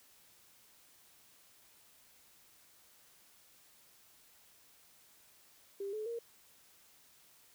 sine tone with pitch steps, 396.9 / 430.3 / 466.6 Hz, G4 / A4 / A#4, +22 / -39 / +2 cents, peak -37 dBFS, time 5.8-6.19 s, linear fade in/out 5 ms, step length 130 ms, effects white hiss -64 dBFS RMS until 7.54 s

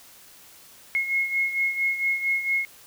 sine beating tone pair, 2164 / 2168.4 Hz, C#7 / C#7, -42 / -39 cents, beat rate 4.4 Hz, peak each -23 / -29 dBFS, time 0.95-2.65 s, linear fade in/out 0 ms, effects white hiss -50 dBFS RMS until 2.86 s

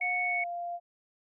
sine tone with pitch glide, 720 to 695.5 Hz, F#5 to F5, -47 to -7 cents, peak -33 dBFS, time 0-0.8 s, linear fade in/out 50 ms, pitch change -60 cents, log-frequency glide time 0.22-0.46 s
sine tone, 2217 Hz, C#7, in tune, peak -28 dBFS, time 0.01-0.44 s, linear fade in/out 5 ms
effects none

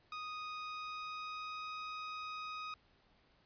sawtooth tone with pitch glide, 1244.5 to 1253.9 Hz, D#6 to D#6, 0 to +13 cents, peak -38 dBFS, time 0.12-2.74 s, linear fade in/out 2 ms, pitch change +13 cents, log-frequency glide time 0.56-1.74 s, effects pink hiss -70 dBFS RMS until 3.45 s + resampled to 11025 Hz

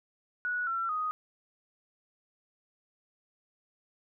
sine tone with pitch steps, 1466 / 1352.1 / 1247.1 Hz, F#6 / E6 / D#6, -16 / +44 / +4 cents, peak -29 dBFS, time 0.45-1.11 s, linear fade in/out 0 ms, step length 220 ms, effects none

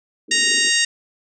pink band-pass noise, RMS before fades -36 dBFS, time 0.28-0.7 s, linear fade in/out 5 ms, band 230 to 460 Hz, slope 96 dB/octave
harmonic tone, 932.3 Hz, A#5, in tune, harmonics 2 / 3 / 4 / 5 / 6 / 7 / 8 / 9, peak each -20 / -22 / -23 / -24 / -25 / -25 / -26 / -27 dBFS, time 0.31-0.85 s, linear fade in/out 5 ms
effects none

